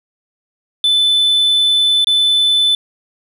sine tone with dropouts, 3510 Hz, A7, 5 cents flat, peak -7 dBFS, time 0.84-2.75 s, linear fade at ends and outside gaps 2 ms, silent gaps 2.045-2.07 s, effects tanh soft clip ceiling -9 dBFS + 8-bit

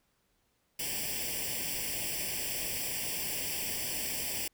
white noise with comb filter, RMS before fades -35 dBFS, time 0.79-4.48 s, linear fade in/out 5 ms, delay 0.38 ms, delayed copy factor +1, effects pink hiss -74 dBFS RMS until 4.53 s

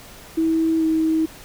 sine tone with pitch glide, 323.8 to 319 Hz, E4 to D#4, -31 to +43 cents, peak -16 dBFS, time 0.37-1.26 s, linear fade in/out 10 ms, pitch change -26 cents, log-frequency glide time 0.78-0.84 s, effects pink hiss -42 dBFS RMS until 1.44 s

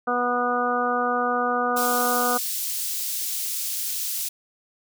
harmonic tone, 244.9 Hz, B3, 14 cents flat, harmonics 1 / 2 / 3 / 4 / 5 / 6, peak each -30 / -27 / -26 / -34 / -25 / -30 dBFS, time 0.07-2.38 s, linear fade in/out 10 ms
white high-pass noise, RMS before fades -28 dBFS, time 1.76-4.29 s, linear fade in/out 10 ms, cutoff 4300 Hz, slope 12 dB/octave
effects none

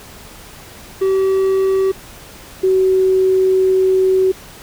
triangle / sine tone pair in turn, 383.6 / 377 Hz, G4 / F#4, -37 / +32 cents, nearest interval unison, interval 31 cents, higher first, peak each -10 dBFS, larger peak neither, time 1.01-1.92 / 2.63-4.32 s, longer second, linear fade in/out 10 ms, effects pink hiss -38 dBFS RMS until 4.62 s

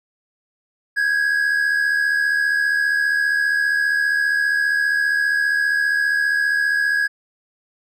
triangle tone pair together, 1586.2 / 1661.2 Hz, G6 / G#6, +20 / 0 cents, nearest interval minor second, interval 80 cents, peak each -23 / -15 dBFS, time 0.96-7.08 s, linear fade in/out 20 ms, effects none

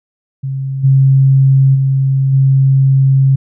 sine tone with level steps, 134.9 Hz, C#3, 47 cents flat, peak -16 / -5 / -9 / -6 dBFS, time 0.43-3.36 s, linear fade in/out 10 ms, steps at 0.83 / 1.74 / 2.32 s, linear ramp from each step 20 ms, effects none

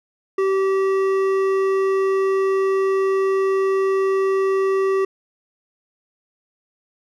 triangle tone with hard clipping, 386 Hz, G4, 27 cents flat, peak -18 dBFS, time 0.38-5.05 s, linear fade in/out 5 ms, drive 14 dB, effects none

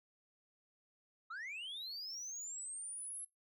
sine linear sweep, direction up, 1244.5 to 11090 Hz, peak -40 dBFS, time 1.3-3.25 s, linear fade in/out 10 ms, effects noise-tail reverb RT60 0.2 s tail -24 dB re dry + tanh soft clip ceiling -42 dBFS

